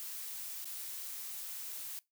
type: noise with dropouts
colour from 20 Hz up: blue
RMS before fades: -43 dBFS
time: 0-1.99 s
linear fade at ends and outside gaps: 0 ms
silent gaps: 0.645-0.655 s
effects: noise-tail reverb RT60 0.2 s tail -22 dB re dry